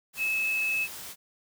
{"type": "tone in noise", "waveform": "sine", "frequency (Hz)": 2594, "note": "E7", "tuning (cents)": -28, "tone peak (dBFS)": -25, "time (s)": [0.17, 0.88], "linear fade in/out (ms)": 50, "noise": "white", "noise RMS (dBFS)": -41, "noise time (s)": [0.13, 1.16], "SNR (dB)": 13, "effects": []}